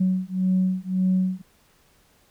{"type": "beating tone pair", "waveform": "sine", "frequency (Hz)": [185, 186.8], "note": ["F#3", "F#3"], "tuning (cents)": [0, 17], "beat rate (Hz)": 1.8, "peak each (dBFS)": -22, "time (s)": [0, 1.42], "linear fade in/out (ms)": 10, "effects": ["tanh soft clip ceiling -13 dBFS", "pink hiss -60 dBFS RMS until 2.3 s"]}